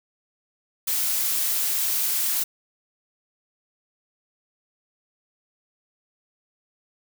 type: noise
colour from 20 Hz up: blue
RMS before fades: -24 dBFS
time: 0.87-2.44 s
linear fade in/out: 10 ms
effects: none